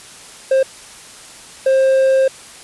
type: tone bursts at uneven times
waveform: triangle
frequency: 531 Hz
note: C5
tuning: 25 cents sharp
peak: -8 dBFS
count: 2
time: 0.51-0.63 / 1.66-2.28 s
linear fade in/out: 5 ms
effects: white hiss -38 dBFS RMS until 2.63 s + resampled to 24000 Hz